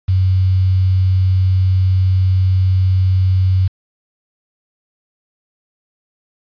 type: tone with quantisation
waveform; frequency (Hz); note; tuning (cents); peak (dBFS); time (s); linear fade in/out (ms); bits
sine; 93.5; F#2; +19; -10; 0.08-3.68; 10; 6
effects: resampled to 11025 Hz